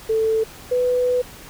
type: tone pair in turn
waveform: sine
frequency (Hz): 442.7 / 496.9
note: A4 / B4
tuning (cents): +11 / +11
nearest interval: major second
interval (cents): 200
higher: second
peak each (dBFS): -16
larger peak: neither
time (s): 0.09-0.44 / 0.71-1.22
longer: second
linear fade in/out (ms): 10
effects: pink hiss -41 dBFS RMS until 1.49 s